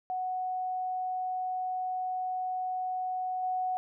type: tone with level steps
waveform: sine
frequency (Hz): 740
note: F#5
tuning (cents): 0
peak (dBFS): -30 / -28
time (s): 0.1-3.77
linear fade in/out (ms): 0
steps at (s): 3.43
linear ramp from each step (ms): 2
effects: none